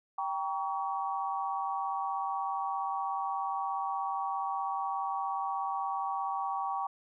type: chord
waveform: sine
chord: G diminished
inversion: none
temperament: just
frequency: 784 / 940.8 / 1128.9 Hz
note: G5 / Bb5 / Db6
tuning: 0 / +16 / +31 cents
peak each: -34 / -37 / -35 dBFS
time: 0.18-6.87 s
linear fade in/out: 5 ms
effects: none